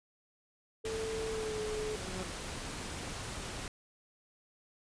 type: tone with pitch glide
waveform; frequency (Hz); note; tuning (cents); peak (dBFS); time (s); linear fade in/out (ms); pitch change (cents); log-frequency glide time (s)
sine; 442.8 to 428.7; A4 to A4; +11 to -45; -35; 0.84-1.96; 10; -56; 1.29-1.6
type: noise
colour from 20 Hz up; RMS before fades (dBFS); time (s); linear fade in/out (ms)
pink; -41; 0.85-3.68; 2
type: tone with exponential growth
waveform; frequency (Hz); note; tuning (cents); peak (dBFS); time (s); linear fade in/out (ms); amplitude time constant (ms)
20% pulse; 185.7; F#3; +7; -32; 1.44-2.23; 0; 170
effects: resampled to 22050 Hz